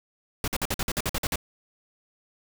pink noise bursts, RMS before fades -27 dBFS, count 11, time 0.44-1.358 s, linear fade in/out 2 ms, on 38 ms, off 50 ms, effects none

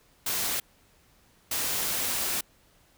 white noise bursts at uneven times, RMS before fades -29 dBFS, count 2, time 0.26-0.6 / 1.51-2.41 s, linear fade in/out 5 ms, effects pink hiss -62 dBFS RMS until 2.97 s

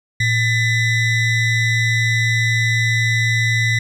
square ring-modulated tone, 946 Hz, A#5, 25 cents sharp, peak -12 dBFS, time 0.2-3.79 s, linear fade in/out 5 ms, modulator 1060 Hz, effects low-pass 6000 Hz 12 dB/octave + 9-bit

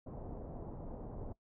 pink low-pass noise, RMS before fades -45 dBFS, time 0.06-1.33 s, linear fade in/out 10 ms, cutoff 760 Hz, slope 24 dB/octave, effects noise-tail reverb RT60 0.1 s tail -19 dB re dry

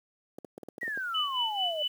clicks, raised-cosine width 2 ms, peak -25 dBFS, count 9, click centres 0.385 / 0.447 / 0.579 / 0.632 / 0.686 / 0.781 / 0.831 / 0.879 / 0.975 s
sine exponential sweep, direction down, 1947 to 587.3 Hz, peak -31 dBFS, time 0.81-1.83 s, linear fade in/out 10 ms
sine tone with tremolo, 2986 Hz, F#7, 15 cents sharp, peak -26 dBFS, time 1.14-1.88 s, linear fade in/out 10 ms, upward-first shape sine, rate 4.5 Hz, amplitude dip 80%
effects high-pass 300 Hz 12 dB/octave + 9-bit

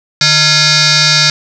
sine tone with frequency modulation, 150.5 Hz, D3, 43 cents sharp, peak -6 dBFS, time 0.21-1.3 s, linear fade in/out 2 ms, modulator 767 Hz, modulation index 7.3, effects 7-bit

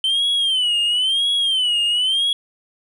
sine tone with vibrato, 3076 Hz, G7, 33 cents flat, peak -13 dBFS, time 0.04-2.33 s, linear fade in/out 2 ms, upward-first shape sine, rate 0.98 Hz, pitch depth 140 cents each way, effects tanh soft clip ceiling -15 dBFS

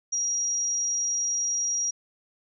sine tone, 5710 Hz, F8, 37 cents sharp, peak -24 dBFS, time 0.12-1.91 s, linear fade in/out 10 ms, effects none

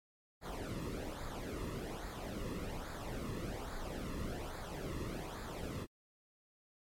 brown noise with flanger, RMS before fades -42 dBFS, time 0.41-5.87 s, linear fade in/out 50 ms, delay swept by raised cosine 0.34 to 1.34 ms, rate 1.2 Hz, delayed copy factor -0.7, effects MP3 64 kbps

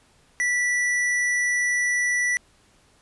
sine tone with hard clipping, 1962 Hz, B6, 12 cents flat, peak -22 dBFS, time 0.4-2.37 s, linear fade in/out 0 ms, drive 11 dB, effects pink hiss -59 dBFS RMS until 3.01 s + resampled to 24000 Hz

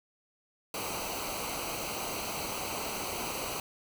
pink noise with comb filter, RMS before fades -36 dBFS, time 0.74-3.6 s, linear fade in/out 2 ms, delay 0.57 ms, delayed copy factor -0.75, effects none

